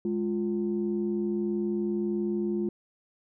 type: tone pair together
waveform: sine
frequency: 207.7 / 349.3 Hz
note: G#3 / F4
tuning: 0 / 0 cents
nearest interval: major sixth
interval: 900 cents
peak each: -28 dBFS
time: 0.05-2.69 s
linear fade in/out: 2 ms
effects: tanh soft clip ceiling -19 dBFS